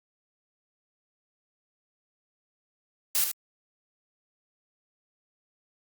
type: noise with echo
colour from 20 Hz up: blue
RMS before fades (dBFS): -24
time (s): 3.15-3.24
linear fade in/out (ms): 0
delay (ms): 75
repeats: 1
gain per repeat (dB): -6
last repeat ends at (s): 3.315
effects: Opus 48 kbps